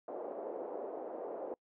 white band-pass noise, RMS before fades -42 dBFS, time 0.08-1.54 s, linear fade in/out 2 ms, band 360 to 630 Hz, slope 24 dB/octave, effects noise-tail reverb RT60 0.1 s tail -26 dB re dry

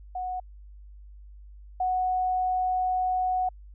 sine tone pair in turn, 735 / 738.3 Hz, F#5 / F#5, -12 / -4 cents, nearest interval unison, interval 8 cents, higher second, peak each -29 / -23 dBFS, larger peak second, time 0.15-0.4 / 1.8-3.49 s, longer second, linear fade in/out 5 ms, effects added 50 Hz sine -44 dBFS peak until 3.74 s

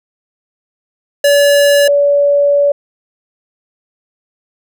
square / sine tone pair in turn, 572 / 572 Hz, D5 / D5, -46 / -46 cents, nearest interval unison, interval 0 cents, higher neither, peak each -7 dBFS, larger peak neither, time 1.24-1.88 / 1.88-2.72 s, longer second, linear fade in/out 5 ms, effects none

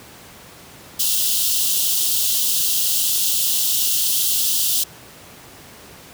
white high-pass noise, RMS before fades -19 dBFS, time 0.99-4.84 s, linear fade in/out 10 ms, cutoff 2800 Hz, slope 96 dB/octave, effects pink hiss -42 dBFS RMS until 6.13 s + high-pass 80 Hz 12 dB/octave

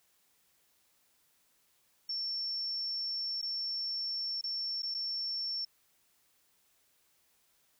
sine tone with dropouts, 5430 Hz, F8, 50 cents flat, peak -33 dBFS, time 2.09-5.65 s, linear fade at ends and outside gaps 5 ms, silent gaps 3.416-3.425 / 4.412-4.438 / 4.822-4.83 / 4.942-4.946 s, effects white hiss -71 dBFS RMS until 7.79 s

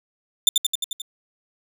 sawtooth tone with echo, 3571 Hz, A7, 25 cents sharp, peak -8 dBFS, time 0.47-0.49 s, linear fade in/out 2 ms, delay 88 ms, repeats 6, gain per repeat -3 dB, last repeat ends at 1.018 s, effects none

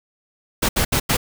pink noise bursts at uneven times, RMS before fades -18 dBFS, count 4, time 0.62-0.69 / 0.76-0.85 / 0.92-1 / 1.09-1.17 s, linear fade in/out 10 ms, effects none

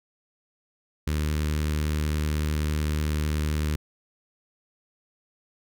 sawtooth tone with notch filter, 75.9 Hz, D#2, 42 cents flat, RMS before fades -26 dBFS, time 1.07-3.76 s, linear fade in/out 5 ms, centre 720 Hz, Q 0.8, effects none

